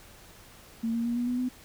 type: tone with pitch steps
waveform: sine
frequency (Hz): 227.7 / 232.4 / 237.1 / 241.9 / 246.9 / 251.9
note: A#3 / A#3 / A#3 / B3 / B3 / B3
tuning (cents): -40 / -5 / +30 / -36 / 0 / +34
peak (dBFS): -26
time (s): 0.83-1.49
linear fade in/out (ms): 10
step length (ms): 110
effects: pink hiss -52 dBFS RMS until 1.64 s